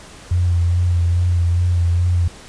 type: tone with vibrato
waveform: sine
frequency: 87.31 Hz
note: F2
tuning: in tune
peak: -13 dBFS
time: 0.31-2.28 s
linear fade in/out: 5 ms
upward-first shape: sine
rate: 2.4 Hz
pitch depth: 30 cents each way
effects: pink hiss -40 dBFS RMS until 2.48 s + resampled to 22050 Hz